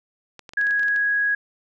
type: clicks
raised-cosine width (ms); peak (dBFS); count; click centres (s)
0.2; -23; 10; 0.393 / 0.492 / 0.535 / 0.613 / 0.669 / 0.709 / 0.795 / 0.832 / 0.883 / 0.962
type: tone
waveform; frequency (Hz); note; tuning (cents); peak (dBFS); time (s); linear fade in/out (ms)
sine; 1659; G#6; -2; -18; 0.57-1.35; 5
effects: none